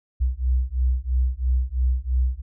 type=beating tone pair; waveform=sine; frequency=61.74 / 64.74 Hz; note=B1 / C2; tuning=0 / -18 cents; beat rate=3 Hz; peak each=-22 dBFS; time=0.2-2.42 s; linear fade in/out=20 ms; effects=none